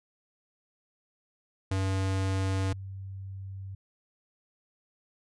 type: tone pair in turn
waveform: square / sine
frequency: 95.7 / 96.59 Hz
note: G2 / G2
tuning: -41 / -25 cents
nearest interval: unison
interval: 16 cents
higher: second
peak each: -27 / -37 dBFS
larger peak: first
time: 1.71-2.73 / 2.73-3.75 s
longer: neither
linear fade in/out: 5 ms
effects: resampled to 22050 Hz